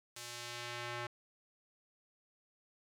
square tone with band-pass filter sweep, 120.1 Hz, B2, 48 cents flat, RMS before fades -44 dBFS, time 0.16-1.07 s, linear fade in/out 5 ms, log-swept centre 7400 to 1600 Hz, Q 0.73, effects none

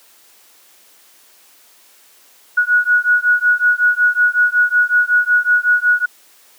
sine beating tone pair, 1457 / 1462.4 Hz, F#6 / F#6, -27 / -21 cents, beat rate 5.4 Hz, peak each -14 dBFS, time 2.57-6.06 s, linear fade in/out 10 ms, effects white hiss -49 dBFS RMS until 6.58 s + high-pass 300 Hz 12 dB/octave

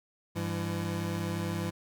25% pulse tone pair together, 100.04 / 168.6 Hz, G2 / E3, +36 / +39 cents, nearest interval major sixth, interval 903 cents, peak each -30 / -30 dBFS, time 0.35-1.71 s, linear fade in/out 20 ms, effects none

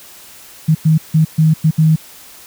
sine tone bursts at uneven times, 157.9 Hz, D#3, 26 cents sharp, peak -7 dBFS, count 6, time 0.68-0.75 / 0.85-0.98 / 1.14-1.25 / 1.38-1.54 / 1.64-1.71 / 1.78-1.96 s, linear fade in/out 10 ms, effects white hiss -39 dBFS RMS until 2.46 s

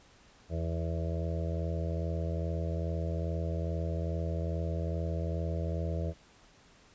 harmonic tone with a mistuned harmonic, 82.41 Hz, E2, in tune, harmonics 1 / 2 / 4 / 5 / 6 / 7 / 8, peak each -32 / -37 / -44 / -45 / -43 / -43 / -44 dBFS, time 0.49-6.14 s, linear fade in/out 50 ms, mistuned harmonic 4, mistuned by -27 cents, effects pink hiss -60 dBFS RMS until 6.94 s + resampled to 16000 Hz

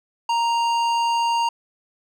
triangle tone with hard clipping, 932.3 Hz, A#5, in tune, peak -20 dBFS, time 0.29-1.49 s, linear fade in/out 5 ms, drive 16 dB, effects none

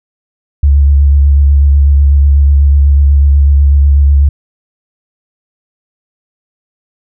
sine tone with vibrato, 70.6 Hz, C#2, 32 cents sharp, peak -3 dBFS, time 0.63-4.29 s, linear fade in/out 5 ms, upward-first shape sine, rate 8.1 Hz, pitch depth 29 cents each way, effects none

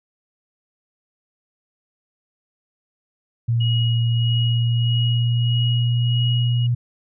sine tone with pitch glide, 116.9 to 120.95 Hz, A#2 to B2, +5 to -36 cents, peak -16 dBFS, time 3.48-6.75 s, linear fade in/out 10 ms, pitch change +59 cents, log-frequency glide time 3.9-6.36 s
sine tone with tremolo, 2897 Hz, F#7, 37 cents flat, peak -24 dBFS, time 3.6-6.67 s, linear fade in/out 10 ms, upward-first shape sine, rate 1.6 Hz, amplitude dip 60%
effects none

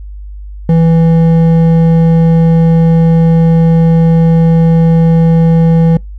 sine tone with hard clipping, 164.81 Hz, E3, in tune, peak -6 dBFS, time 0.69-5.97 s, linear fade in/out 2 ms, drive 8 dB, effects noise-tail reverb RT60 0.2 s tail -26 dB re dry + added 50 Hz sine -23 dBFS peak until 6.18 s

